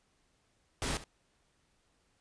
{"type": "noise with echo", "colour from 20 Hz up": "pink", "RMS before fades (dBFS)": -34, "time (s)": [0.82, 0.97], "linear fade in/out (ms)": 0, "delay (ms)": 69, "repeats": 1, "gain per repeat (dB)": -15, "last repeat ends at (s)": 1.039, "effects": ["pink hiss -73 dBFS RMS until 2.2 s", "resampled to 22050 Hz"]}